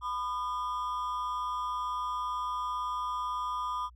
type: ring-modulated tone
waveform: triangle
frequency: 1108.7 Hz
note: C#6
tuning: in tune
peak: -26 dBFS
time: 0.01-3.9 s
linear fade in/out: 50 ms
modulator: 109 Hz
effects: added 60 Hz sine -52 dBFS peak until 3.95 s